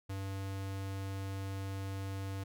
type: tone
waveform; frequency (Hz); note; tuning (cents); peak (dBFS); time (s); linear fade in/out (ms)
square; 97.2; G2; -14; -38; 0.09-2.44; 10
effects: none